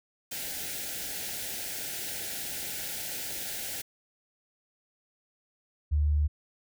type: band-stop noise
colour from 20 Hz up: white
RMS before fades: -36 dBFS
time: 0.31-3.82 s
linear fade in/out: 10 ms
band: 880 to 1400 Hz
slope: 96 dB/octave
type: tone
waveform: sine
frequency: 74.3 Hz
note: D2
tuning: 21 cents sharp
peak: -22 dBFS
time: 5.91-6.28 s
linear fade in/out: 20 ms
effects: none